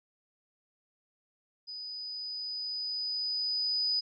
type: tone with level ramp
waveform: sine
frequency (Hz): 4978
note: D#8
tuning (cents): 0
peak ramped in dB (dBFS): -39 to -26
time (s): 1.67-4.01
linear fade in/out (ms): 20
effects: none